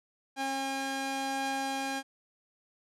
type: tone pair together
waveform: sawtooth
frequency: 270.4 / 810.3 Hz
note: C#4 / G#5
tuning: -43 / -43 cents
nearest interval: octave + perfect fifth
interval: 1900 cents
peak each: -32 / -29 dBFS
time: 0.36-2.03 s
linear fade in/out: 50 ms
effects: low-pass 10000 Hz 12 dB/octave